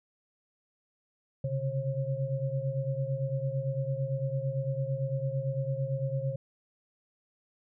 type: tone cluster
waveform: sine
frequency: 131.2 / 140.1 / 539 Hz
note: C3 / C#3 / C#5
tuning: +5 / +19 / -49 cents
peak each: -32 / -33 / -35 dBFS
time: 1.44-6.36 s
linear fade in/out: 5 ms
effects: none